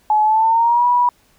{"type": "tone with pitch glide", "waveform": "sine", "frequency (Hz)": [853, 974.2], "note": ["G#5", "B5"], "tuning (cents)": [46, -24], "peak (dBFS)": -11, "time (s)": [0.1, 1.09], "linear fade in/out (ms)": 2, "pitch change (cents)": 230, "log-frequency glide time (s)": [0.23, 0.86], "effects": ["pink hiss -56 dBFS RMS until 1.38 s"]}